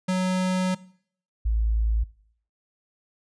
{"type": "tone pair in turn", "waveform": ["square", "sine"], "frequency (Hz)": [185, 55], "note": ["F#3", "A1"], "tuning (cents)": [0, 0], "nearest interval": "octave + major sixth", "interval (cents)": 2100, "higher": "first", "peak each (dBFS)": [-22, -20], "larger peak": "second", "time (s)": [[0.08, 0.75], [1.45, 2.04]], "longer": "first", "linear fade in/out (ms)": 10, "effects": ["noise-tail reverb RT60 0.6 s tail -20 dB re dry", "resampled to 22050 Hz"]}